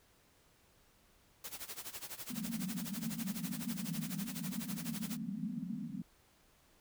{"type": "noise with tremolo", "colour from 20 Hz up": "white", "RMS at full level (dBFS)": -43, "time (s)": [1.44, 5.17], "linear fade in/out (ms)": 2, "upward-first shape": "sine", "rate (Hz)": 12, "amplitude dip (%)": 85}
{"type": "band-pass noise", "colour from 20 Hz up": "white", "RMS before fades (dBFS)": -41, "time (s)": [2.3, 6.02], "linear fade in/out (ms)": 5, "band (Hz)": [160, 250], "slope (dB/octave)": 96}
{"effects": ["pink hiss -68 dBFS RMS until 6.8 s"]}